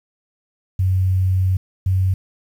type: tone pair in turn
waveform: sine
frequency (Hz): 93.4 / 93.91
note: F#2 / F#2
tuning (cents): +17 / +26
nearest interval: unison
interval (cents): 9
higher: second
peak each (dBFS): -14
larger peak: neither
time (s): 0.79-1.57 / 1.86-2.14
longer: first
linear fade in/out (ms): 5
effects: 8-bit